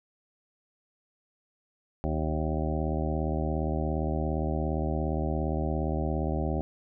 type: harmonic tone with a mistuned harmonic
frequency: 77.3 Hz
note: D#2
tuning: 11 cents flat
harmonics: 1 / 2 / 3 / 4 / 5 / 7 / 8 / 9 / 10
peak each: -30 / -33 / -35 / -36 / -37 / -38 / -39 / -40 / -40 dBFS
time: 2.04-6.61 s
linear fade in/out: 0 ms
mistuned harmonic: 1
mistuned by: -120 cents
effects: none